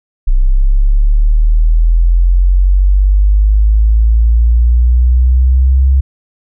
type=linear sweep; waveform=sine; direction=up; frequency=31.39 to 67 Hz; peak=-5 dBFS; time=0.27-6.01 s; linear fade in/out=10 ms; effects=none